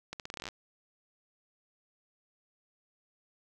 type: accelerating click train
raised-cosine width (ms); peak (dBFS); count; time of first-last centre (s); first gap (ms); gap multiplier
0.2; -22; 13; 0.13-0.487; 68; 0.83
effects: none